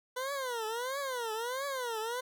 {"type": "tone with vibrato", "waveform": "20% pulse", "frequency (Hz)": 495, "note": "B4", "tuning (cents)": 4, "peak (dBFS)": -29, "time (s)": [0.16, 2.21], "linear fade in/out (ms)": 10, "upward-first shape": "triangle", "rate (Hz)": 1.5, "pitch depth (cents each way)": 250, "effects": []}